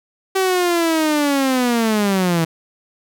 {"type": "linear sweep", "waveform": "sawtooth", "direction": "down", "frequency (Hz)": [385.5, 160.2], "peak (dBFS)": -11, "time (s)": [0.35, 2.45], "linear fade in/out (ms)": 10, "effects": []}